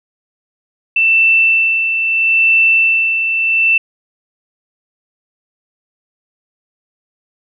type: tone with tremolo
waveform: sine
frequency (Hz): 2669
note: E7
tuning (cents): +21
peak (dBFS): -7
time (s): 0.96-3.78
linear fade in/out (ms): 5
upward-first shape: sine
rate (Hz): 0.76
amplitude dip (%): 50
effects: none